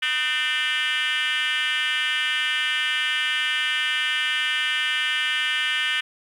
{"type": "tone with frequency modulation", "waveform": "sine", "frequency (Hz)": 2363, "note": "D7", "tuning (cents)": 10, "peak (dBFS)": -18, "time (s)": [0.02, 6.01], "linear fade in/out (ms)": 10, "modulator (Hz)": 279, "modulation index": 3.2, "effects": ["tanh soft clip ceiling -20 dBFS", "9-bit"]}